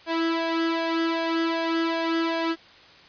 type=tone with flanger; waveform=sawtooth; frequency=329.6 Hz; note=E4; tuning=in tune; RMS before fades=-25 dBFS; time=0.06-2.56 s; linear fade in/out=50 ms; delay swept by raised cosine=1.8 to 2.43 ms; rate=2.6 Hz; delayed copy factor=+0.7; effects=white hiss -50 dBFS RMS until 3.08 s + resampled to 11025 Hz